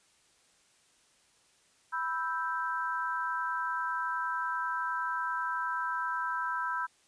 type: chord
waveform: sine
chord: E minor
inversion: second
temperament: equal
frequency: 987.8 / 1318.5 / 1568 Hz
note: B5 / E6 / G6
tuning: 0 / 0 / 0 cents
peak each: -34 / -35 / -35 dBFS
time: 1.92-6.87 s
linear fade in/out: 20 ms
effects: white hiss -66 dBFS RMS until 7.07 s + resampled to 22050 Hz